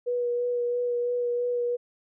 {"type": "tone with vibrato", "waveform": "sine", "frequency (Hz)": 485, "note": "B4", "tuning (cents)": -31, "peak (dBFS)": -24, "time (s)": [0.06, 1.77], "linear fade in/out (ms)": 20, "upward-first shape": "sine", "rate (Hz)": 3, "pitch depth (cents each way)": 15, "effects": []}